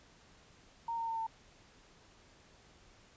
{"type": "tone with pitch steps", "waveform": "sine", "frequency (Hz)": [925, 916, 907, 898.1], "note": ["A#5", "A#5", "A#5", "A5"], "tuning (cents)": [-14, -31, -48, 35], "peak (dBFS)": -34, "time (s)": [0.88, 1.268], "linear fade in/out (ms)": 5, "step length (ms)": 97, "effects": ["pink hiss -62 dBFS RMS until 3.16 s", "resampled to 16000 Hz"]}